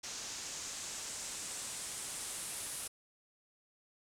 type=noise with low-pass filter sweep; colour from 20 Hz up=white; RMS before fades=-43 dBFS; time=0.03-2.88 s; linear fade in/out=10 ms; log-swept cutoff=6400 to 10000 Hz; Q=2.3; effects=none